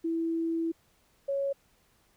sine tone pair in turn, 329.6 / 554.3 Hz, E4 / C#5, 0 / 0 cents, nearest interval major sixth, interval 900 cents, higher second, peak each -27 dBFS, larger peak neither, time 0.04-0.72 / 1.28-1.53 s, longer first, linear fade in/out 10 ms, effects pink hiss -67 dBFS RMS until 2.16 s

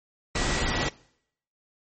sine tone in noise, 1937 Hz, B6, 34 cents flat, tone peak -36 dBFS, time 0.35-0.89 s, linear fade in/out 5 ms, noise pink, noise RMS -26 dBFS, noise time 0.35-0.89 s, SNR -13 dB, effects noise-tail reverb RT60 0.7 s tail -22 dB re dry + MP3 32 kbps

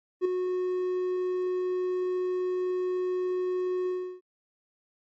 triangle tone with ADSR envelope, 365.5 Hz, F#4, 21 cents flat, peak -17 dBFS, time 0.21-4.21 s, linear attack 41 ms, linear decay 6 ms, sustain -7 dB, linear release 330 ms, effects MP3 32 kbps

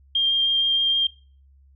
sine tone with vibrato, 3200 Hz, G7, 35 cents sharp, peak -17 dBFS, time 0.15-1.07 s, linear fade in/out 5 ms, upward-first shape sine, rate 6.4 Hz, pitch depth 9 cents each way, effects noise-tail reverb RT60 0.4 s tail -21 dB re dry + added 68 Hz sine -51 dBFS peak until 1.75 s

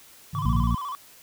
sine chord, Ab suspended fourth, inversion none, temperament just, 103.83 / 138.43 / 155.74 Hz, Ab2 / Db3 / Eb3, 0 / -2 / +2 cents, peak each -31 dBFS, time 0.33-0.65 s, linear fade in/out 10 ms
triangle tone with vibrato, 1081 Hz, C#6, 44 cents flat, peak -28 dBFS, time 0.35-0.95 s, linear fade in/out 0 ms, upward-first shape square, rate 14 Hz, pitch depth 94 cents each way
harmonic tone, 57.9 Hz, A#1, 11 cents flat, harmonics 1 / 2 / 3 / 4, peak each -23 / -26 / -28 / -29 dBFS, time 0.45-0.75 s, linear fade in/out 5 ms
effects white hiss -51 dBFS RMS until 1.22 s

